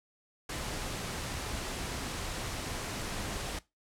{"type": "noise", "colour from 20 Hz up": "pink", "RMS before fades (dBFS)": -37, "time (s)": [0.49, 3.59], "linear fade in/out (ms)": 5, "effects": ["noise-tail reverb RT60 0.2 s tail -18 dB re dry", "low-pass 10000 Hz 12 dB/octave"]}